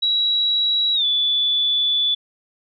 sine tone with pitch glide, 3887 to 3463 Hz, B7 to A7, -28 to -28 cents, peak -16 dBFS, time 0.02-2.15 s, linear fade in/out 10 ms, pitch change -200 cents, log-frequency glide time 0.94-1.05 s, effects none

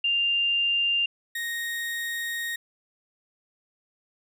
sine / 35% pulse tone pair in turn, 2794 / 1864.8 Hz, F7 / A#6, 0 / 0 cents, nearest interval perfect fifth, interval 700 cents, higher first, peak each -21 / -27 dBFS, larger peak first, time 0.04-1.06 / 1.35-2.56 s, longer second, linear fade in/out 5 ms, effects none

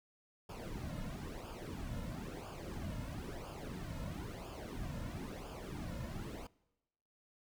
brown noise with flanger, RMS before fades -44 dBFS, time 0.49-6.47 s, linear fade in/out 5 ms, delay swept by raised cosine 0.5 to 2.6 ms, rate 1 Hz, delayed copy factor -0.75, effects noise-tail reverb RT60 1.0 s tail -23 dB re dry

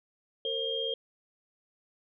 sine tone cluster, 456.5 / 533 / 3217 Hz, A#4 / C5 / G7, -36 / +32 / +44 cents, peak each -34 / -37 / -32 dBFS, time 0.45-0.94 s, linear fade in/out 2 ms, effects none

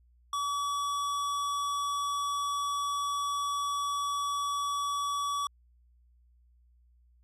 square tone, 1141 Hz, C#6, 50 cents sharp, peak -30 dBFS, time 0.33-5.47 s, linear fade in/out 2 ms, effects added 60 Hz sine -60 dBFS peak until 7.23 s + low-pass 10000 Hz 12 dB/octave

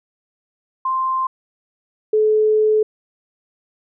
sine tone pair in turn, 1046.5 / 430.4 Hz, C6 / A4, 0 / -38 cents, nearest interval octave + minor third, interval 1538 cents, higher first, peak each -17 / -12 dBFS, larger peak second, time 0.85-1.27 / 2.13-2.83 s, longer second, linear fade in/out 5 ms, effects none

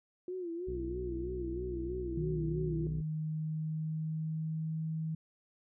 sine tone with vibrato, 352 Hz, F4, 14 cents sharp, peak -36 dBFS, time 0.28-2.87 s, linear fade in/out 2 ms, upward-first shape sine, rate 3.1 Hz, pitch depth 99 cents each way
harmonic tone, 61.74 Hz, B1, in tune, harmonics 1 / 2 / 3 / 4 / 5 / 6 / 7, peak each -40 / -46 / -50 / -52 / -54 / -56 / -57 dBFS, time 0.67-3.02 s, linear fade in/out 10 ms
sine tone with pitch glide, 155.6 to 159.24 Hz, D#3 to D#3, 0 to +40 cents, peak -33 dBFS, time 2.17-5.15 s, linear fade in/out 5 ms, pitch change +40 cents, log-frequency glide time 3.1-4.86 s
effects none

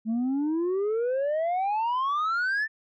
sine exponential sweep, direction up, 216.4 to 1800 Hz, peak -21 dBFS, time 0.05-2.68 s, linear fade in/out 50 ms, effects tanh soft clip ceiling -23 dBFS

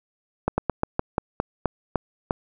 slowing click train, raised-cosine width 1 ms, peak -7 dBFS, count 10, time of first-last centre 0.48-2.308 s, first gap 100 ms, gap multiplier 1.17, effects none

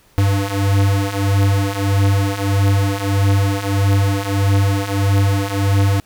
square beating tone pair, 98 / 99.6 Hz, G2 / G2, 0 / +28 cents, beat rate 1.6 Hz, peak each -19 / -16 dBFS, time 0.18-6 s, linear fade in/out 0 ms, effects pink hiss -53 dBFS RMS until 6.05 s

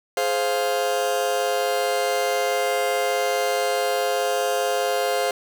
40% pulse chord, F minor, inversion first, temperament just, 419.1 / 523.8 / 698.5 Hz, Ab4 / C5 / F5, +16 / +2 / 0 cents, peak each -26 / -23 / -24 dBFS, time 0.17-5.31 s, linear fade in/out 2 ms, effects none

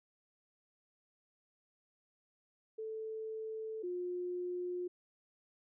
sine tone pair in turn, 439.8 / 357.4 Hz, A4 / F4, -1 / +40 cents, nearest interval major third, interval 359 cents, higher first, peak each -39 / -36 dBFS, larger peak second, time 2.78-3.83 / 3.83-4.88 s, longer neither, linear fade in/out 10 ms, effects none

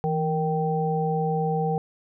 sine tone cluster, 163 / 465 / 779 Hz, E3 / A#4 / G5, -19 / -4 / -11 cents, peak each -25 / -27 / -27 dBFS, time 0.04-1.78 s, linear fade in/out 0 ms, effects none

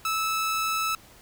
sawtooth tone, 1308 Hz, E6, 14 cents flat, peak -21 dBFS, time 0.05-0.95 s, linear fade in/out 2 ms, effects pink hiss -52 dBFS RMS until 1.21 s

